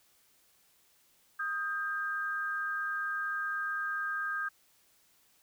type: tone pair together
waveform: sine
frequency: 1247 / 1596.1 Hz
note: D#6 / G6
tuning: +3 / +31 cents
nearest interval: major third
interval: 428 cents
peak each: -36 / -33 dBFS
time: 1.39-4.49 s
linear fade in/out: 10 ms
effects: white hiss -67 dBFS RMS until 5.42 s